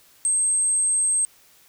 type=tone; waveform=sine; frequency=8372 Hz; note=C9; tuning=in tune; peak=-17 dBFS; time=0.25-1.25 s; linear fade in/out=0 ms; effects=tanh soft clip ceiling -14 dBFS + white hiss -55 dBFS RMS until 1.68 s